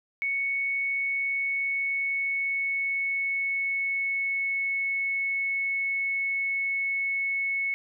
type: tone with pitch glide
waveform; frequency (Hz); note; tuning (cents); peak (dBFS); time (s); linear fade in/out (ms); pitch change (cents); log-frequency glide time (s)
sine; 2217 to 2203; C#7 to C#7; 0 to -11; -25; 0.22-7.74; 0; -11; 0.73-4.69
effects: none